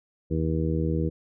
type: harmonic tone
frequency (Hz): 80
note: D#2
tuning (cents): +49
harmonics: 1 / 2 / 3 / 4 / 5 / 6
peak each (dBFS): -28 / -27 / -34 / -30 / -34 / -33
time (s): 0.3-1.1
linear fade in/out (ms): 20
effects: none